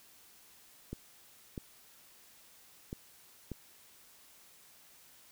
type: clicks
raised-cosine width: 3 ms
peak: -26 dBFS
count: 4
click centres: 0.93 / 1.578 / 2.929 / 3.517 s
effects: white hiss -60 dBFS RMS until 5.31 s